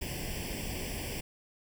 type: noise with comb filter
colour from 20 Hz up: pink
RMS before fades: -37 dBFS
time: 0.01-1.21 s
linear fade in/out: 10 ms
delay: 0.38 ms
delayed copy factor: +0.9
effects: none